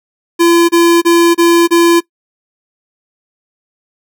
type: tone bursts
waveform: square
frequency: 340 Hz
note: F4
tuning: 46 cents flat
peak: -6 dBFS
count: 5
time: 0.39-2.006 s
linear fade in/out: 20 ms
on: 300 ms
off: 29 ms
effects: noise-tail reverb RT60 0.1 s tail -21 dB re dry